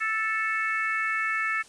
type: harmonic tone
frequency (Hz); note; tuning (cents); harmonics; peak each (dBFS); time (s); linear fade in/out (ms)
440; A4; 0; 3 / 4 / 5 / 6; -30 / -28 / -30 / -37; 0-1.63; 20
effects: white hiss -52 dBFS RMS until 1.68 s + resampled to 22050 Hz